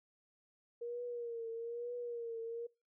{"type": "tone with vibrato", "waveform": "sine", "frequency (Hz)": 470.3, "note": "A#4", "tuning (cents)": 15, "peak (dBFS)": -39, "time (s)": [0.81, 2.67], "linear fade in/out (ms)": 10, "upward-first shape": "triangle", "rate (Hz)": 1.1, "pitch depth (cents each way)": 64, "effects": ["noise-tail reverb RT60 0.3 s tail -25 dB re dry"]}